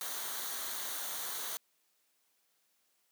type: noise with comb filter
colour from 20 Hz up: white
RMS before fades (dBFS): -39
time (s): 0.01-1.57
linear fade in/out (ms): 0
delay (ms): 0.39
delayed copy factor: -0.55
effects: white hiss -75 dBFS RMS until 3.11 s + high-pass 200 Hz 12 dB/octave